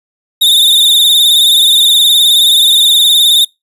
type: tone with vibrato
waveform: 45% pulse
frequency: 3641 Hz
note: A#7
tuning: 41 cents flat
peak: -4 dBFS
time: 0.41-3.45 s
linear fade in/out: 10 ms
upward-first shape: sine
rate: 19 Hz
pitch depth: 70 cents each way
effects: noise-tail reverb RT60 0.2 s tail -26 dB re dry + resampled to 32000 Hz